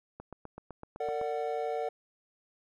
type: click train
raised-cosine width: 1 ms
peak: -29 dBFS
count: 9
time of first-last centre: 0.2-1.214 s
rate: 7.89 Hz
type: chord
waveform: triangle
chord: Bb augmented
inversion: none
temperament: equal with one note detuned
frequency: 455.8 / 587.3 / 740 Hz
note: Bb4 / D5 / F#5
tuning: -39 / 0 / 0 cents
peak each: -32 / -35 / -33 dBFS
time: 1-1.89 s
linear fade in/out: 5 ms
effects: none